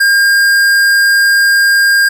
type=tone with tanh clipping; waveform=sine; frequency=1609 Hz; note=G6; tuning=45 cents sharp; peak=-8 dBFS; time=0-2.09 s; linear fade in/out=10 ms; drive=18 dB; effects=none